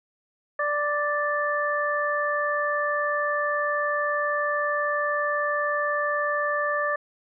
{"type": "harmonic tone", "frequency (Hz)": 587.3, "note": "D5", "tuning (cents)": 0, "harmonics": [1, 2, 3], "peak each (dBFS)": [-27, -27, -27], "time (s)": [0.59, 6.96], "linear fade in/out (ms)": 5, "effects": []}